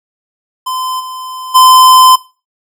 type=tone with level steps; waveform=square; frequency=1027 Hz; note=C6; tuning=33 cents flat; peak=-16 / -23 / -3 dBFS; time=0.66-2.16 s; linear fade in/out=10 ms; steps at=0.99 / 1.54 s; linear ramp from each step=20 ms; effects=noise-tail reverb RT60 0.3 s tail -18 dB re dry